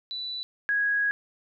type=tone pair in turn; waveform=sine; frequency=3968 / 1655.9 Hz; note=B7 / G#6; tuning=+7 / -6 cents; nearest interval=octave + minor third; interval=1513 cents; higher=first; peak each=-31 / -22 dBFS; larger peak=second; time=0.11-0.43 / 0.69-1.11 s; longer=second; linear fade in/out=0 ms; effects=none